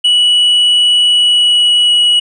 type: tone with pitch glide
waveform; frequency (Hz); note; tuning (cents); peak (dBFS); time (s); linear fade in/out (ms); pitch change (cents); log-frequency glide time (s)
triangle; 2941 to 2922; F#7 to F#7; -11 to -22; -5; 0.04-2.2; 10; -11; 1.06-1.96
effects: resampled to 24000 Hz